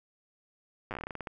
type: slowing click train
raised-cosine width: 0.5 ms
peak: -22 dBFS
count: 14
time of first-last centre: 0.91-1.272 s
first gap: 8 ms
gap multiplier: 1.19
effects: none